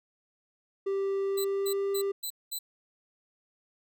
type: tone with pitch glide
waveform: triangle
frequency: 392 to 395.9 Hz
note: G4 to G4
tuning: 0 to +17 cents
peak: -25 dBFS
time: 0.86-2.12 s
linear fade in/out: 10 ms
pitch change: +17 cents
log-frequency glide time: 1.22-1.83 s
type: tone bursts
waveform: 5% pulse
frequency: 4010 Hz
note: B7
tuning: 26 cents sharp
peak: -26 dBFS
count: 5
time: 1.37-2.59 s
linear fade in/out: 10 ms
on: 76 ms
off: 210 ms
effects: none